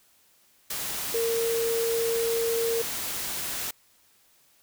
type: tone in noise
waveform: sine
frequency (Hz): 460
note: A#4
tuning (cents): -23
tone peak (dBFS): -24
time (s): 1.14-2.82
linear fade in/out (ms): 5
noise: white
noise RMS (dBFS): -32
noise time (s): 0.7-3.71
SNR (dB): +5
effects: white hiss -62 dBFS RMS until 4.62 s